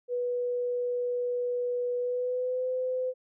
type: tone with pitch glide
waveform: sine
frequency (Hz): 490 to 509.9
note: B4 to C5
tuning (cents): -14 to -45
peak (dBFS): -27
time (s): 0.08-3.14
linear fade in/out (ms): 50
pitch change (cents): +69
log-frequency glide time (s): 1.98-2.68
effects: none